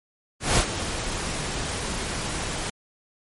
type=noise with ADSR envelope; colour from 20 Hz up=pink; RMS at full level=-18 dBFS; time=0.4-2.7 s; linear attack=170 ms; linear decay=78 ms; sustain=-11 dB; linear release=6 ms; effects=MP3 48 kbps